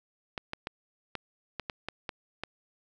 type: clicks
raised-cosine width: 0.3 ms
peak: -18 dBFS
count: 9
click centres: 0.378 / 0.534 / 0.671 / 1.153 / 1.597 / 1.698 / 1.886 / 2.092 / 2.436 s
effects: none